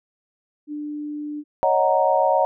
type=tone; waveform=sine; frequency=296.9 Hz; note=D4; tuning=19 cents sharp; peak=-27 dBFS; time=0.67-1.44 s; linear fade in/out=50 ms
type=chord; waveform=sine; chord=D# minor seventh; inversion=third; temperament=equal; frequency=554.4 / 622.3 / 740 / 932.3 Hz; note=C#5 / D#5 / F#5 / A#5; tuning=0 / 0 / 0 / 0 cents; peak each=-21 dBFS; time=1.63-2.45 s; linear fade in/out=0 ms
effects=none